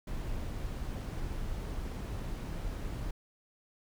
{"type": "noise", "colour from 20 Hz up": "brown", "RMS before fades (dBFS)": -37, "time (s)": [0.07, 3.11], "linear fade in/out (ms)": 5, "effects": []}